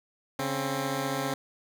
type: tone pair together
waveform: 10% pulse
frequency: 140 / 265 Hz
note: C#3 / C4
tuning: +18 / +22 cents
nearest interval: major seventh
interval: 1104 cents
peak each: -23 dBFS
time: 0.39-1.34 s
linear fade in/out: 2 ms
effects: none